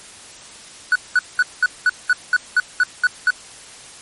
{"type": "tone bursts", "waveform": "triangle", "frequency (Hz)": 1480, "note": "F#6", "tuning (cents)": 0, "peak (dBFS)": -9, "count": 11, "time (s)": [0.92, 3.305], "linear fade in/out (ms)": 2, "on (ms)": 35, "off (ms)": 200, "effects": ["white hiss -40 dBFS RMS until 4.01 s", "MP3 48 kbps"]}